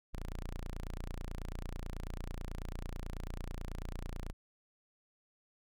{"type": "tone", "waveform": "sawtooth", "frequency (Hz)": 29.14, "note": "A#0", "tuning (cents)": 0, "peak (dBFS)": -35, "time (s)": [0.13, 4.33], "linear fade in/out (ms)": 10, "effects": []}